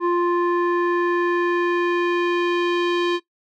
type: tone with low-pass filter sweep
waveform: square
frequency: 349.2 Hz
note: F4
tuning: in tune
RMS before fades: -20 dBFS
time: 0-3.2 s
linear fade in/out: 50 ms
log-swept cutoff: 1200 to 3400 Hz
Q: 1.9
effects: noise-tail reverb RT60 0.1 s tail -17 dB re dry